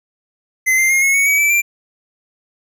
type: tone with pitch steps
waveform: square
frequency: 2051 / 2093 / 2136 / 2179 / 2224 / 2269 / 2316 / 2363 Hz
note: C7 / C7 / C7 / C#7 / C#7 / C#7 / D7 / D7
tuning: -35 / 0 / +35 / -30 / +5 / +40 / -25 / +10 cents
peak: -12 dBFS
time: 0.66-1.62 s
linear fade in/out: 20 ms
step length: 120 ms
effects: none